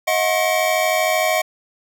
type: tone cluster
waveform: square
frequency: 631 / 724 / 1081 / 2294 Hz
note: D#5 / F#5 / C#6 / D7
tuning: +24 / -38 / -44 / -41 cents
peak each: -20 / -22 / -27 / -24 dBFS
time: 0.07-1.42 s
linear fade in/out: 10 ms
effects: none